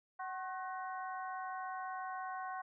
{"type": "harmonic tone with a mistuned harmonic", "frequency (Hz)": 375.5, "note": "F#4", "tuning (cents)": 26, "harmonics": [2, 3, 4, 5], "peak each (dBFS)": [-42, -44, -48, -54], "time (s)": [0.19, 2.62], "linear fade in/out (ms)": 10, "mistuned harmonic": 3, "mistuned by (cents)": -64, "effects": []}